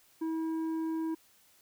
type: tone with tanh clipping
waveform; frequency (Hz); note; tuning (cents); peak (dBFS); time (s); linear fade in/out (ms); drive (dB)
triangle; 322.6; E4; -37; -32; 0.21-1.15; 10; 11
effects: white hiss -64 dBFS RMS until 1.61 s